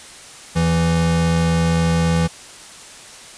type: tone pair together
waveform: square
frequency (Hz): 82.41 / 166.06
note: E2 / E3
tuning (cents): 0 / +13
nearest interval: octave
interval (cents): 1213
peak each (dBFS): -23 / -16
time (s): 0.55-2.28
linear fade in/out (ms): 20
effects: white hiss -39 dBFS RMS until 3.37 s + resampled to 22050 Hz